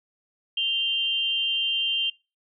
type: tone pair together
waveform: sine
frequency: 2794 / 3146 Hz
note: F7 / G7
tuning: 0 / +6 cents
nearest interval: major second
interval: 206 cents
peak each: -27 / -24 dBFS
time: 0.57-2.1 s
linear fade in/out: 5 ms
effects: noise-tail reverb RT60 0.3 s tail -24 dB re dry